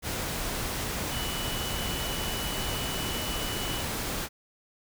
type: tone in noise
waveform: sine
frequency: 2960 Hz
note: F#7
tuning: in tune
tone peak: -37 dBFS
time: 1.09-3.85 s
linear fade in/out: 50 ms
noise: pink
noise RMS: -32 dBFS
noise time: 0.02-4.29 s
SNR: -8 dB
effects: none